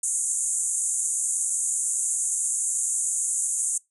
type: band-pass noise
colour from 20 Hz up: white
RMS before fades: -26 dBFS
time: 0.03-3.78 s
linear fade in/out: 5 ms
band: 6600 to 10000 Hz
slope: 96 dB/octave
effects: noise-tail reverb RT60 0.2 s tail -24 dB re dry